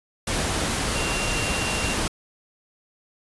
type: tone in noise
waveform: sine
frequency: 2763 Hz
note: F7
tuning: 19 cents flat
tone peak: -30 dBFS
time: 0.95-1.94 s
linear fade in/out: 5 ms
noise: pink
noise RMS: -25 dBFS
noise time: 0.27-2.08 s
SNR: -8 dB
effects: resampled to 24000 Hz